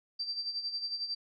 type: tone with tremolo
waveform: sine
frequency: 4686 Hz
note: D8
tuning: 5 cents flat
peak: -31 dBFS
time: 0.19-1.15 s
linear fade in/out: 10 ms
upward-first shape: sine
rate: 11 Hz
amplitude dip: 65%
effects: none